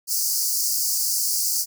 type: high-pass noise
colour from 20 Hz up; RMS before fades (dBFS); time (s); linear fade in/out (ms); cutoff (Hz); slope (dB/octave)
pink; -23; 0.07-1.66; 50; 4600; 96
effects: none